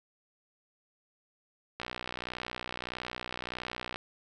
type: click train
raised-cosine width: 0.3 ms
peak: -20 dBFS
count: 134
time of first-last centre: 1.8-3.959 s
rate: 61.6 Hz
effects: none